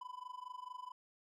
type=tone with amplitude modulation; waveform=triangle; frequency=1000 Hz; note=B5; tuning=21 cents sharp; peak=-40 dBFS; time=0.01-0.92 s; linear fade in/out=5 ms; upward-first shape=sine; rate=24.5 Hz; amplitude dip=90%; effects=none